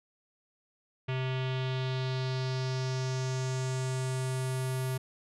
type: tone with low-pass filter sweep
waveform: square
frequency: 130 Hz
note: C3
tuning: 11 cents flat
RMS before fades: -32 dBFS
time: 1.08-4.98 s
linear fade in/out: 10 ms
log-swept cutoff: 2800 to 12000 Hz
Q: 2.7
effects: none